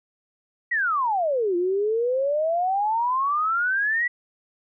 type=exponential two-way sweep; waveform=sine; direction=down then up; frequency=1972 to 343.5 to 1972 Hz; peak=-20 dBFS; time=0.71-4.08 s; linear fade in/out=10 ms; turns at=1.56 s; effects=none